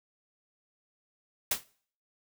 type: noise with exponential decay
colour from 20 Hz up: white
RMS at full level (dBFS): -23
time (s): 1.51-1.64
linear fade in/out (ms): 5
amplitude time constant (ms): 27
effects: noise-tail reverb RT60 0.5 s tail -21 dB re dry

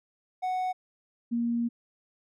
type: tone pair in turn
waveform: triangle / sine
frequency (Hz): 740 / 235.3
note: F#5 / A#3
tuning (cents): 0 / +16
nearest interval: octave + minor sixth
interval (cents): 1984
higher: first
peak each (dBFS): -25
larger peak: neither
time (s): 0.42-0.73 / 1.31-1.69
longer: second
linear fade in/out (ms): 20
effects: none

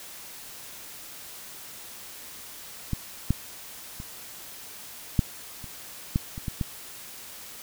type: clicks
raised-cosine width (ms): 5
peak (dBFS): -14 / -9 / -25 / -7 / -28 / -10 / -23 / -17 / -14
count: 9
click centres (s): 2.933 / 3.306 / 4.001 / 5.192 / 5.642 / 6.159 / 6.379 / 6.482 / 6.612
effects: white hiss -43 dBFS RMS until 7.62 s

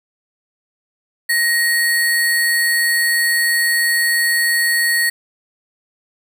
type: tone with sample-and-hold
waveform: sine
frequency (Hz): 1883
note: A#6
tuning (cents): +17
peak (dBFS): -13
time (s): 1.29-5.1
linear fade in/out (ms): 10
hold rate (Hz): 6300
effects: none

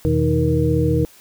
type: tone cluster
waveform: sine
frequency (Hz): 83.1 / 125 / 159.7 / 313.1 / 471.8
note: E2 / B2 / D#3 / D#4 / A#4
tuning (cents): +15 / +21 / +45 / +11 / +21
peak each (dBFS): -21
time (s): 0.05-1.05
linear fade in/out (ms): 0
effects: white hiss -48 dBFS RMS until 1.2 s

